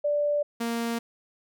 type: tone pair in turn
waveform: sine / sawtooth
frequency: 586 / 232.6 Hz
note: D5 / A#3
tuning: -4 / -4 cents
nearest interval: octave + major third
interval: 1600 cents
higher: first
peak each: -22 / -23 dBFS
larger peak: first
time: 0.04-0.43 / 0.6-0.99 s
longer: neither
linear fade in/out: 10 ms
effects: none